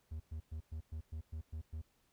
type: tone bursts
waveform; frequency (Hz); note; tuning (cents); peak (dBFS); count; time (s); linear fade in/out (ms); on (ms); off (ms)
triangle; 78.5; D#2; +16; -38; 9; 0.11-1.818; 10; 92; 110
effects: pink hiss -75 dBFS RMS until 2.12 s